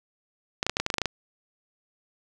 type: clicks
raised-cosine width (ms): 0.2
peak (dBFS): -8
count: 11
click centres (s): 0.629 / 0.666 / 0.696 / 0.769 / 0.8 / 0.864 / 0.902 / 0.941 / 0.983 / 1.017 / 1.057
effects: none